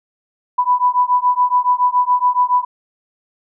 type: beating tone pair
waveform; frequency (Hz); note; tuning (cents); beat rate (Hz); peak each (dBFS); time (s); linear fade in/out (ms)
sine; 987.8 / 994.9; B5 / B5; 0 / +12; 7.1; -15; 0.58-2.65; 10
effects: none